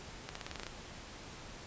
accelerating click train, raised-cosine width 0.2 ms, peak -23 dBFS, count 9, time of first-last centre 0.29-0.667 s, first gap 64 ms, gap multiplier 0.91, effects pink hiss -49 dBFS RMS until 1.66 s + resampled to 16000 Hz

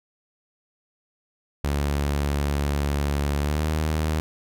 sawtooth tone with pitch glide, 71.7 to 77.74 Hz, D2 to D#2, -41 to -1 cents, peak -18 dBFS, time 1.64-4.2 s, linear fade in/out 0 ms, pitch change +140 cents, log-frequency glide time 3.38-3.67 s, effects none

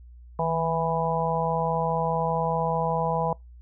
harmonic tone with a mistuned harmonic, 164.81 Hz, E3, in tune, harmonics 1 / 3 / 4 / 5 / 6, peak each -29 / -29 / -29 / -29 / -29 dBFS, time 0.39-3.33 s, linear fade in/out 2 ms, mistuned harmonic 1, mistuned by -39 cents, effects noise-tail reverb RT60 0.2 s tail -26 dB re dry + added 60 Hz sine -44 dBFS peak until 3.61 s

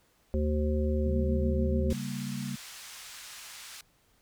harmonic tone, 75.4 Hz, D2, 46 cents sharp, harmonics 1 / 3 / 5 / 7, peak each -27 / -32 / -34 / -35 dBFS, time 0.34-1.93 s, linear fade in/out 0 ms
sine chord, G diminished, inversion second, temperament equal with one note detuned, 137.4 / 196 / 233.1 Hz, Db3 / G3 / Bb3, -15 / 0 / 0 cents, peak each -37 dBFS, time 1.06-2.56 s, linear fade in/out 5 ms
white band-pass noise, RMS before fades -46 dBFS, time 1.9-3.81 s, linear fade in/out 2 ms, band 1100 to 7700 Hz, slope 12 dB/octave
effects pink hiss -67 dBFS RMS until 4.21 s

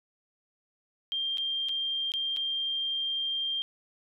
sine tone with dropouts, 3186 Hz, G7, 27 cents sharp, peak -28 dBFS, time 1.12-3.62 s, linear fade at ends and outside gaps 0 ms, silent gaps 1.373-1.382 / 1.686-1.692 / 2.119-2.138 / 2.364-2.37 s, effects none

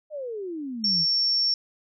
sine exponential sweep, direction down, 628 to 154.4 Hz, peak -30 dBFS, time 0.1-1.06 s, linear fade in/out 50 ms
sine tone, 5460 Hz, F8, 40 cents flat, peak -20 dBFS, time 0.84-1.54 s, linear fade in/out 2 ms
effects none

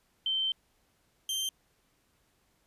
sine / sawtooth tone pair in turn, 3107 / 3143 Hz, G7 / G7, -16 / +4 cents, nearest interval unison, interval 20 cents, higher second, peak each -27 dBFS, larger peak neither, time 0.26-0.52 / 1.29-1.49 s, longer first, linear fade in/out 2 ms, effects pink hiss -71 dBFS RMS until 2.66 s + resampled to 32000 Hz

